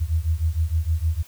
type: beating tone pair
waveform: sine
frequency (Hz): 77.78 / 84.28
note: D#2 / E2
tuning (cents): 0 / +39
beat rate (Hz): 6.5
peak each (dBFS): -22 / -23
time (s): 0-1.23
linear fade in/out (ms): 20
effects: white hiss -50 dBFS RMS until 1.27 s